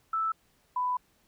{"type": "tone pair in turn", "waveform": "sine", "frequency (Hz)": [1317, 995.8], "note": ["E6", "B5"], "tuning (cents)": [-2, 14], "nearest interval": "perfect fourth", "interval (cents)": 484, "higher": "first", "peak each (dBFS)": -26, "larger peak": "neither", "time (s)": [[0.13, 0.32], [0.76, 0.97]], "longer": "second", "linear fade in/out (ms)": 5, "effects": ["pink hiss -68 dBFS RMS until 1.27 s"]}